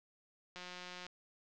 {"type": "click train", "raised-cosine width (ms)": 0.2, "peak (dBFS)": -30, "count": 92, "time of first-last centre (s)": [0.56, 1.066], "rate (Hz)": 180, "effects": ["low-pass 6000 Hz 12 dB/octave"]}